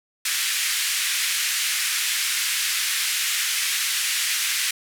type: band-pass noise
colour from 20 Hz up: pink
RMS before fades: -24 dBFS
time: 0.25-4.71 s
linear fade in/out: 5 ms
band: 1800 to 13000 Hz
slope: 24 dB/octave
effects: none